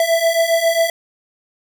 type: beating tone pair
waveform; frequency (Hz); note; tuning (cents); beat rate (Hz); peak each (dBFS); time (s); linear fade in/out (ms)
square; 659.3 / 666.7; E5 / E5; 0 / +19; 7.4; -19 / -16; 0-0.9; 2
effects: none